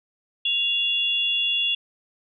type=tone pair together; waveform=sine; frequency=2789 / 3394 Hz; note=F7 / G#7; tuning=-3 / +37 cents; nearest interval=minor third; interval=340 cents; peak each=-23 / -23 dBFS; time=0.45-1.75 s; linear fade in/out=5 ms; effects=none